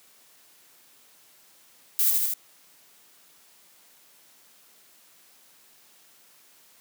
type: noise with echo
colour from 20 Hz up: violet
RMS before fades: -22 dBFS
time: 1.99-2.1 s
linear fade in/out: 0 ms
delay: 79 ms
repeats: 3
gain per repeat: -2 dB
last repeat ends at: 2.337 s
effects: white hiss -57 dBFS RMS until 6.8 s + high-pass 150 Hz 12 dB/octave